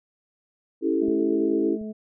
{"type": "chord", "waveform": "sine", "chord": "A dominant seventh", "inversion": "first", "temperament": "equal", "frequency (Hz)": [277.2, 329.6, 392, 440], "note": ["C#4", "E4", "G4", "A4"], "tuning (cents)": [0, 0, 0, 0], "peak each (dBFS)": [-27, -23, -27, -28], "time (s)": [0.81, 1.78], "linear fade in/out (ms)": 50}
{"type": "harmonic tone", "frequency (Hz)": 215.4, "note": "A3", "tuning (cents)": -37, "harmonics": [1, 2, 3], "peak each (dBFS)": [-31, -38, -43], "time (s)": [1.01, 1.93], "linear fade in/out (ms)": 20}
{"type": "clicks", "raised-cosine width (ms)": 5, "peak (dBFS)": [-29, -37], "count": 2, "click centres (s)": [1.084, 1.814]}
{"effects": []}